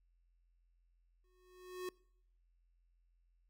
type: tone with exponential growth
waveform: square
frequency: 365.4 Hz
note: F#4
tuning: 22 cents flat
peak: -39 dBFS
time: 1.24-1.89 s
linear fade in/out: 2 ms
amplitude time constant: 140 ms
effects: noise-tail reverb RT60 0.7 s tail -24 dB re dry + added 43 Hz sine -70 dBFS peak until 3.49 s